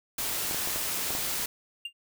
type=noise; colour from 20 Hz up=white; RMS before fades=-31 dBFS; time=0.18-1.46 s; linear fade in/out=5 ms
type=clicks; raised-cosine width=1 ms; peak=-22 dBFS; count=6; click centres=0.511 / 0.546 / 0.674 / 0.76 / 1.105 / 1.151 s
type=tone with exponential decay; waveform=triangle; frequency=2800 Hz; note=F7; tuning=4 cents sharp; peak=-28 dBFS; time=1.85-1.93 s; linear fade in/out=5 ms; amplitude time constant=16 ms
effects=none